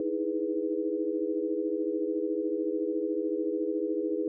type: chord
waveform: sine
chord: E major seventh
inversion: third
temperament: equal with one note detuned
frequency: 311.1 / 324.9 / 415.3 / 493.9 Hz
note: D#4 / E4 / G#4 / B4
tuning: 0 / -25 / 0 / 0 cents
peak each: -34 / -32 / -32 / -34 dBFS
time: 0-4.28 s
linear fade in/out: 2 ms
effects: none